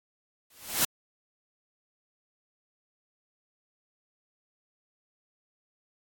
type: noise with exponential growth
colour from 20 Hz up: white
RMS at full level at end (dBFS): -21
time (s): 0.5-0.85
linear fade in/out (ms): 5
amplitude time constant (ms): 74
effects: AAC 64 kbps